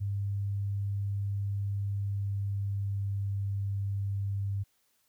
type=tone with pitch glide; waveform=sine; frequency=100 to 99.31 Hz; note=G2 to G2; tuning=+35 to +23 cents; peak=-29 dBFS; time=0-4.64 s; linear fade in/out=20 ms; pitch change=-12 cents; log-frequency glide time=2.01-3.38 s; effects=white hiss -72 dBFS RMS until 5.08 s